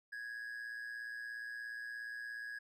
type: tone with amplitude modulation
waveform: triangle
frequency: 1661.2 Hz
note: G#6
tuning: in tune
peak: -38 dBFS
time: 0.12-2.59 s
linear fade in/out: 10 ms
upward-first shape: sine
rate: 117 Hz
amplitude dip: 55%
effects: none